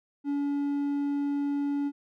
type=tone; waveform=triangle; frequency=284.8 Hz; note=C#4; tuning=47 cents sharp; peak=-24 dBFS; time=0.24-1.92 s; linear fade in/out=50 ms; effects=none